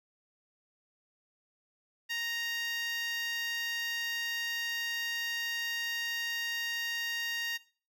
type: tone with high-pass filter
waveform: 10% pulse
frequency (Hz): 932.3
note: A#5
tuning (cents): 0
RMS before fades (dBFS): -35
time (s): 2.09-7.58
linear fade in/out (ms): 20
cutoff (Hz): 2000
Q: 2.6
effects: noise-tail reverb RT60 0.4 s tail -19 dB re dry